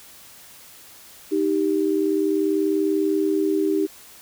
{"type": "tone pair together", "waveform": "sine", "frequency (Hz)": [311.7, 392], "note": ["D#4", "G4"], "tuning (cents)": [3, 0], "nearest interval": "major third", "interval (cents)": 397, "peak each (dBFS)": -21, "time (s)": [1.31, 3.87], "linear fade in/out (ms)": 20, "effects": ["white hiss -46 dBFS RMS until 4.21 s"]}